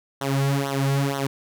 sawtooth tone with flanger, 138.1 Hz, C#3, 6 cents flat, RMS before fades -23 dBFS, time 0.21-1.27 s, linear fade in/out 5 ms, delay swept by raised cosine 0.41 to 3.31 ms, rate 2.1 Hz, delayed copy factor -0.95, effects none

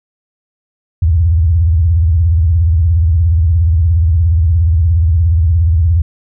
sine tone with vibrato, 82.41 Hz, E2, in tune, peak -7 dBFS, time 1.02-6.02 s, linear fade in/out 5 ms, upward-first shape sine, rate 17 Hz, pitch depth 200 cents each way, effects none

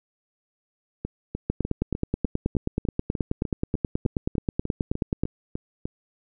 two click trains, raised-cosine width 3 ms, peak -10 / -16 dBFS, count 36 / 17, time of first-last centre 1.5-5.235 / 1.05-5.855 s, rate 9.37 / 3.33 Hz, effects none

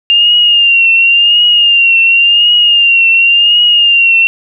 sine tone with vibrato, 2797 Hz, F7, 2 cents sharp, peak -4 dBFS, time 0.1-4.27 s, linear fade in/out 0 ms, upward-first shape triangle, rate 0.92 Hz, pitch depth 65 cents each way, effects none

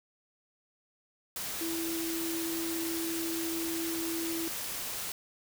sine tone in noise, 330.8 Hz, E4, 6 cents sharp, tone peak -33 dBFS, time 1.61-4.48 s, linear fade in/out 2 ms, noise white, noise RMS -37 dBFS, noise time 1.36-5.12 s, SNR +1 dB, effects none

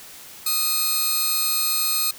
5% pulse tone pair together, 1254 / 4218 Hz, D#6 / C8, +13 / +13 cents, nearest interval octave + major sixth, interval 2100 cents, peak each -14 dBFS, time 0.46-2.11 s, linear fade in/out 5 ms, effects white hiss -42 dBFS RMS until 2.18 s

